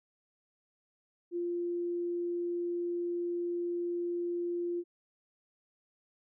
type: tone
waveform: sine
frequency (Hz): 347.7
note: F4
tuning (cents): -8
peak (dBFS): -31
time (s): 1.31-4.84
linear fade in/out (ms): 50
effects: none